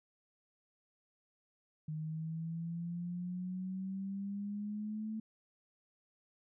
sine exponential sweep, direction up, 154 to 220 Hz, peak -37 dBFS, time 1.88-5.2 s, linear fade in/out 5 ms, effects none

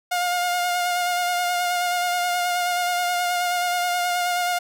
sawtooth tone with vibrato, 711 Hz, F5, 31 cents sharp, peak -17 dBFS, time 0.11-4.59 s, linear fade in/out 10 ms, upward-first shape sine, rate 9.4 Hz, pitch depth 22 cents each way, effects none

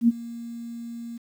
sine tone with ADSR envelope, 233.9 Hz, A#3, 6 cents sharp, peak -12 dBFS, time 0.01-1.18 s, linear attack 73 ms, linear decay 29 ms, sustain -21 dB, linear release 11 ms, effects 9-bit

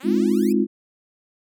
5% pulse exponential sweep, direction up, 246.9 to 2700 Hz, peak -29 dBFS, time 0-0.53 s, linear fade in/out 10 ms
sine chord, F minor seventh, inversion first, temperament just, 209.5 / 261.9 / 314.3 / 349.2 Hz, Ab3 / C4 / Eb4 / F4, +15 / +2 / +18 / 0 cents, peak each -20 / -22 / -24 / -21 dBFS, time 0.03-0.67 s, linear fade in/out 50 ms
effects none

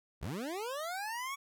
25% pulse linear sweep, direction up, 46.94 to 1136 Hz, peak -33 dBFS, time 0.21-1.36 s, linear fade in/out 20 ms, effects none

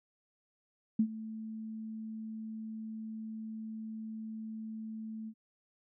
sine tone with ADSR envelope, 220 Hz, A3, in tune, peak -22 dBFS, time 0.99-5.34 s, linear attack 6 ms, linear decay 73 ms, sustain -17 dB, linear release 63 ms, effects none

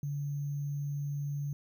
sine tone with sample-and-hold, 143.5 Hz, D3, 40 cents flat, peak -32 dBFS, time 0.03-1.53 s, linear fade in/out 2 ms, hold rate 6300 Hz, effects none

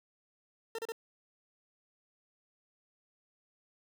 40% pulse tone bursts, 453.6 Hz, A#4, 47 cents flat, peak -35 dBFS, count 3, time 0.75-0.921 s, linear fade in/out 2 ms, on 35 ms, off 33 ms, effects none

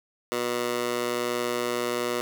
15% pulse tone with high-pass filter, 121.2 Hz, B2, 32 cents flat, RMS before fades -28 dBFS, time 0.32-2.21 s, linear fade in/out 0 ms, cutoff 440 Hz, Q 0.99, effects none

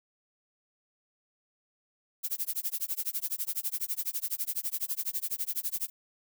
violet noise with tremolo, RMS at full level -30 dBFS, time 2.23-5.9 s, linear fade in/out 20 ms, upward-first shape sine, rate 12 Hz, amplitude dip 100%, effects none

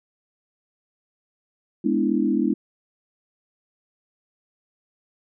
sine chord, E dominant seventh, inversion first, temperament equal, 207.7 / 246.9 / 293.7 / 329.6 Hz, G#3 / B3 / D4 / E4, 0 / 0 / 0 / 0 cents, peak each -24 dBFS, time 1.84-2.54 s, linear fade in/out 10 ms, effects none

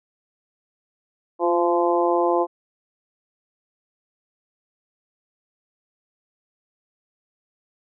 harmonic tone with a mistuned harmonic, 172.1 Hz, F3, 25 cents flat, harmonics 2 / 3 / 4 / 5 / 6, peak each -21 / -23 / -24 / -25 / -26 dBFS, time 1.39-2.47 s, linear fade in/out 50 ms, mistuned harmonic 2, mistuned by +21 cents, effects none

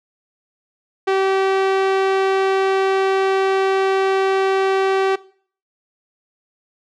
sawtooth tone with low-pass filter, 385.2 Hz, G4, 30 cents flat, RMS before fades -17 dBFS, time 1.07-5.16 s, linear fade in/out 10 ms, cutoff 3300 Hz, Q 0.56, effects noise-tail reverb RT60 0.5 s tail -20 dB re dry

